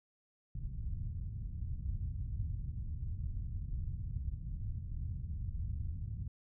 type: low-pass noise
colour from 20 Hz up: white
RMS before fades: -39 dBFS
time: 0.55-6.28 s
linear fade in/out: 5 ms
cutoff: 110 Hz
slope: 24 dB/octave
effects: none